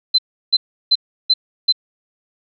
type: tone bursts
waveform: sine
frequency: 4070 Hz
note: C8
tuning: 49 cents flat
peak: -9 dBFS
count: 5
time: 0.14-1.725 s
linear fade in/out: 10 ms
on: 45 ms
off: 340 ms
effects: none